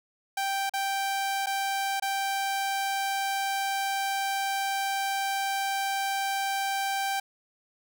sawtooth tone with dropouts, 784 Hz, G5, in tune, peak -23 dBFS, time 0.37-7.2 s, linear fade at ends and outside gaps 5 ms, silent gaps 0.696-0.736 / 1.461-1.468 / 1.999-2.022 s, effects none

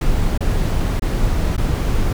brown noise with dropouts, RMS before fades -17 dBFS, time 0.01-2.13 s, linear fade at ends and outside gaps 5 ms, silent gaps 0.377-0.406 / 0.997-1.02 / 1.566-1.578 s, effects none

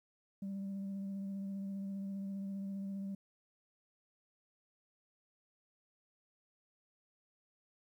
sine tone with vibrato, 196 Hz, G3, in tune, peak -36 dBFS, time 0.42-3.15 s, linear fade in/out 5 ms, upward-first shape triangle, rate 15 Hz, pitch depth 21 cents each way, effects tanh soft clip ceiling -37 dBFS + 12-bit

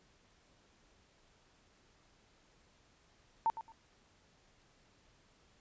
sine tone with echo, 903 Hz, A5, 45 cents sharp, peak -27 dBFS, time 3.46-3.5 s, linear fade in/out 0 ms, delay 110 ms, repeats 2, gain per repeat -13 dB, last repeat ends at 3.72 s, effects pink hiss -68 dBFS RMS until 5.6 s + resampled to 16000 Hz

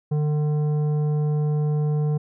sine tone with tanh clipping, 150 Hz, D3, 37 cents sharp, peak -21 dBFS, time 0.11-2.18 s, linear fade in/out 10 ms, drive 10 dB, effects none

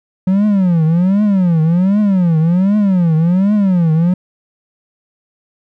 triangle tone with vibrato, 182.3 Hz, F#3, 25 cents flat, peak -7 dBFS, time 0.27-4.14 s, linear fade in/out 5 ms, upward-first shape triangle, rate 1.3 Hz, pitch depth 280 cents each way, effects none

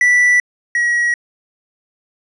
triangle tone pair in turn, 1966 / 1910 Hz, B6 / A#6, -8 / +42 cents, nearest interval minor second, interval 50 cents, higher first, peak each -7 / -11 dBFS, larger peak first, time 0.01-0.4 / 0.75-1.14 s, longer neither, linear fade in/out 2 ms, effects resampled to 24000 Hz

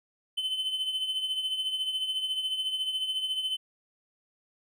triangle tone with tremolo, 3051 Hz, G7, 48 cents flat, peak -24 dBFS, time 0.37-3.57 s, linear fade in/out 10 ms, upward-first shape triangle, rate 14 Hz, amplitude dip 65%, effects none

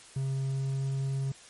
triangle tone with pitch glide, 134.6 to 135.54 Hz, C3 to C#3, +49 to -39 cents, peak -26 dBFS, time 0.16-1.32 s, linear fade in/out 5 ms, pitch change +12 cents, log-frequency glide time 0.41-0.9 s, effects white hiss -52 dBFS RMS until 1.49 s + MP3 48 kbps

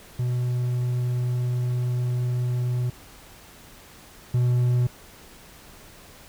triangle tone pair in turn, 123.47 / 123.03 Hz, B2 / B2, 0 / -6 cents, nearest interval unison, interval 6 cents, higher first, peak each -20 / -16 dBFS, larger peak second, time 0.19-2.9 / 4.34-4.87 s, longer first, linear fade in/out 5 ms, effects pink hiss -48 dBFS RMS until 6.28 s

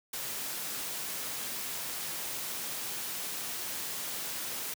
white noise, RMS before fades -37 dBFS, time 0.13-4.74 s, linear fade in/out 5 ms, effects high-pass 100 Hz 12 dB/octave

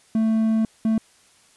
triangle tone bursts at uneven times, 221.5 Hz, A3, 12 cents sharp, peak -15 dBFS, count 2, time 0.15-0.65 / 0.85-0.98 s, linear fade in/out 2 ms, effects white hiss -56 dBFS RMS until 1.56 s + resampled to 24000 Hz

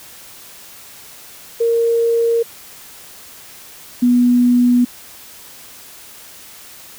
sine tone pair in turn, 463.5 / 244.6 Hz, A#4 / B3, -10 / -16 cents, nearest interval major seventh, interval 1106 cents, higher first, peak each -12 / -9 dBFS, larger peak second, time 1.6-2.43 / 4.02-4.85 s, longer neither, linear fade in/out 10 ms, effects white hiss -39 dBFS RMS until 6.98 s

